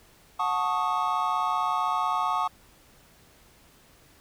triangle chord, D# half-diminished seventh, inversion first, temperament equal with one note detuned, 729.8 / 880 / 1108.7 / 1244.5 Hz, F#5 / A5 / C#6 / D#6, -24 / 0 / 0 / 0 cents, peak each -29 / -28 / -26 / -28 dBFS, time 0.39-2.48 s, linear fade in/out 10 ms, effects pink hiss -57 dBFS RMS until 4.2 s

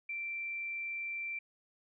sine tone, 2349 Hz, D7, in tune, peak -36 dBFS, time 0.09-1.39 s, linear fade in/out 5 ms, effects none

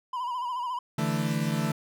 triangle tone with vibrato, 987.8 Hz, B5, in tune, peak -27 dBFS, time 0.13-0.79 s, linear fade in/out 5 ms, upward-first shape sine, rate 14 Hz, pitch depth 73 cents each way
40% pulse chord, D suspended second, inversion none, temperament equal, 146.83 / 164.81 / 220 Hz, D3 / E3 / A3, 0 / 0 / 0 cents, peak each -29 dBFS, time 0.98-1.72 s, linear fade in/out 5 ms
effects none

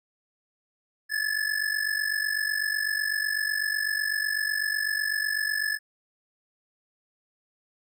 square ring-modulated tone, 1723 Hz, A6, 37 cents flat, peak -23 dBFS, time 1.09-5.79 s, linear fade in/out 50 ms, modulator 24 Hz, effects none

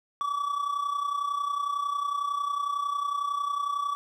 triangle tone with amplitude modulation, 1147 Hz, D6, 41 cents flat, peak -22 dBFS, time 0.21-3.95 s, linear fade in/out 0 ms, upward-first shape sine, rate 31 Hz, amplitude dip 65%, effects none

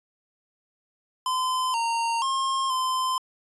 square tone with pitch steps, 1025 / 923 / 1070 / 1033 Hz, C6 / A#5 / C6 / C6, -36 / -17 / +38 / -22 cents, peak -24 dBFS, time 1.26-3.18 s, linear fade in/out 2 ms, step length 480 ms, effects resampled to 24000 Hz

